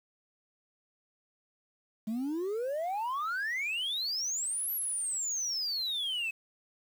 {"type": "exponential two-way sweep", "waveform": "sine", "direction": "up then down", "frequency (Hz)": [210, 11950, 2553], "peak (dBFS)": -28, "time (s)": [2.07, 6.31], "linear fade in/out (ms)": 10, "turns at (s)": 4.72, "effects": ["tanh soft clip ceiling -30 dBFS", "9-bit"]}